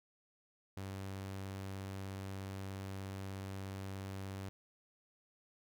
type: tone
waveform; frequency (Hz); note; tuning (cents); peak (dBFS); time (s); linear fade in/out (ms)
sawtooth; 96.8; G2; -21; -38; 0.77-4.49; 0
effects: none